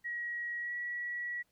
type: tone with pitch glide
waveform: sine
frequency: 1906 to 1931.5 Hz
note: A#6 to B6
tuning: +38 to -39 cents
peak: -35 dBFS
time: 0.04-1.43 s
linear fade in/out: 20 ms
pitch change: +23 cents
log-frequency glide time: 0.6-0.73 s
effects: pink hiss -75 dBFS RMS until 1.51 s